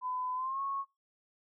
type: tone with pitch glide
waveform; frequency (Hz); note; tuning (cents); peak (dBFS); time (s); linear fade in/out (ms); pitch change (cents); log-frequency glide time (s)
sine; 1008 to 1099.2; B5 to C#6; +35 to -15; -33; 0.01-0.85; 50; +150; 0.35-0.61
effects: noise-tail reverb RT60 0.2 s tail -20 dB re dry